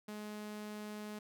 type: tone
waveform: sawtooth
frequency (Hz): 210.7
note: G#3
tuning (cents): +25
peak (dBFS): -39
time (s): 0.08-1.19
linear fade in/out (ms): 5
effects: none